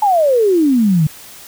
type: exponential sweep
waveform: sine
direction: down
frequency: 872 to 146.2 Hz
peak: -9 dBFS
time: 0.02-1.07 s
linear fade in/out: 5 ms
effects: white hiss -37 dBFS RMS until 1.47 s